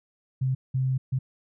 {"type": "tone bursts at uneven times", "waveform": "sine", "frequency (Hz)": 130.81, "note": "C3", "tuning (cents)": 0, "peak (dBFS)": -22, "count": 3, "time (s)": [[0.41, 0.55], [0.74, 0.98], [1.12, 1.19]], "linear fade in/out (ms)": 10, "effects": []}